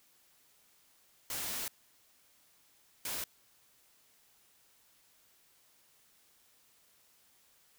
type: noise bursts at uneven times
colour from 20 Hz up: white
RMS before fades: -38 dBFS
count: 2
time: 1.3-1.68 / 3.05-3.24 s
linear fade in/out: 2 ms
effects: white hiss -67 dBFS RMS until 7.78 s